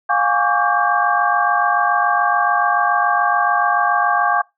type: tone cluster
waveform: sine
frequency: 707 / 823 / 1115 / 1162 / 1590 Hz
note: F5 / G#5 / C#6 / D6 / G6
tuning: +21 / -16 / +10 / -19 / +24 cents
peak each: -20 dBFS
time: 0.09-4.42 s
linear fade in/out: 10 ms
effects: noise-tail reverb RT60 0.2 s tail -24 dB re dry